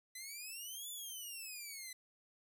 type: exponential two-way sweep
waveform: 10% pulse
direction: up then down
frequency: 2003 to 3520 to 2003 Hz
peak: -37 dBFS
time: 0.15-1.93 s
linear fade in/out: 5 ms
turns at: 0.9 s
effects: none